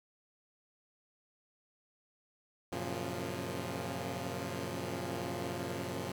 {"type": "chord", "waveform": "10% pulse", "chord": "Gb major seventh", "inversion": "none", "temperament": "equal with one note detuned", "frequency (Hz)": [92.5, 116.54, 135.82, 174.61], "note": ["Gb2", "Bb2", "Db3", "F3"], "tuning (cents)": [0, 0, -35, 0], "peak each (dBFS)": -34, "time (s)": [2.72, 6.12], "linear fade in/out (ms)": 5, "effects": []}